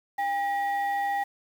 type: tone pair together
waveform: sine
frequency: 803.1 / 1910 Hz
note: G5 / A#6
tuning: +42 / +42 cents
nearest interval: octave + minor third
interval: 1500 cents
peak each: -24 / -31 dBFS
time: 0.18-1.24 s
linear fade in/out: 10 ms
effects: tanh soft clip ceiling -21 dBFS + 8-bit